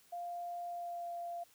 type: tone with pitch glide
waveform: sine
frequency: 698.5 to 691.3 Hz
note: F5 to F5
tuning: 0 to -18 cents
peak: -39 dBFS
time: 0.12-1.44 s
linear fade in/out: 10 ms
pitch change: -18 cents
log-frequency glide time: 0.65-1.11 s
effects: white hiss -66 dBFS RMS until 1.54 s